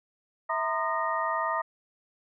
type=tone cluster; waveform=sine; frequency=653 / 927 / 1028 / 1225 / 1865 Hz; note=E5 / A#5 / C6 / D#6 / A#6; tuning=-17 / -10 / -31 / -27 / 0 cents; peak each=-33 / -32 / -34 / -30 / -35 dBFS; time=0.49-1.62 s; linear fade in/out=10 ms; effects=none